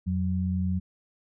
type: tone pair together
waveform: sine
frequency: 87.31 / 185 Hz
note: F2 / F#3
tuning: 0 / 0 cents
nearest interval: octave + minor second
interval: 1300 cents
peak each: -27 dBFS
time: 0.06-0.8 s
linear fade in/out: 20 ms
effects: none